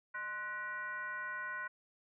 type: tone with frequency modulation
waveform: sine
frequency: 1480 Hz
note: F#6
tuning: in tune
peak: -38 dBFS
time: 0.14-1.68 s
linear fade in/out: 10 ms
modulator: 436 Hz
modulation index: 1
effects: none